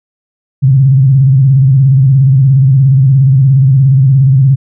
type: tone with vibrato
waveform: sine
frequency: 134 Hz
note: C3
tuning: 42 cents sharp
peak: -3 dBFS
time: 0.62-4.56 s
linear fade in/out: 20 ms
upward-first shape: square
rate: 17 Hz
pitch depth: 80 cents each way
effects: none